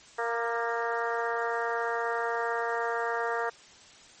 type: harmonic tone with a mistuned harmonic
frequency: 232.4 Hz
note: A#3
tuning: 5 cents flat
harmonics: 2 / 3 / 4 / 5 / 6 / 7 / 8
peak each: -32 / -34 / -35 / -36 / -37 / -37 / -38 dBFS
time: 0.18-3.5 s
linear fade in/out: 10 ms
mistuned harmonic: 5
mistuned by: +30 cents
effects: white hiss -53 dBFS RMS until 4.2 s + MP3 32 kbps